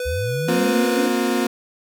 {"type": "tone with vibrato", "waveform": "square", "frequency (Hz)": 496.3, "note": "B4", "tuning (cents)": 8, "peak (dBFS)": -24, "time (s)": [0, 1.06], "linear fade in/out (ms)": 2, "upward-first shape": "sine", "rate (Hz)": 2, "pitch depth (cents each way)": 22}
{"type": "linear sweep", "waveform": "sine", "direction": "up", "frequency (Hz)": [65.41, 300.7], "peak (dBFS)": -23, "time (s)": [0.05, 1.09], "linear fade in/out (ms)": 20}
{"type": "chord", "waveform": "35% pulse", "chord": "Bb suspended second", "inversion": "none", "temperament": "equal with one note detuned", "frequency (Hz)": [233.1, 261.6, 357.6], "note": ["Bb3", "C4", "F4"], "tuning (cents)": [0, 0, 41], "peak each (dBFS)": -21, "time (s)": [0.48, 1.47], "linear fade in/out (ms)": 5}
{"effects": []}